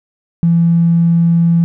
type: tone with tanh clipping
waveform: triangle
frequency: 168.5 Hz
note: E3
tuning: 38 cents sharp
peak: -7 dBFS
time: 0.43-1.64 s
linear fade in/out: 0 ms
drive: 2 dB
effects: none